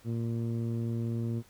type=tone with low-pass filter; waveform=15% pulse; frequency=115.8 Hz; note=A#2; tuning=11 cents flat; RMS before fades=-32 dBFS; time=0.04-1.43 s; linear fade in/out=50 ms; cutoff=250 Hz; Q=0.57; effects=pink hiss -60 dBFS RMS until 1.49 s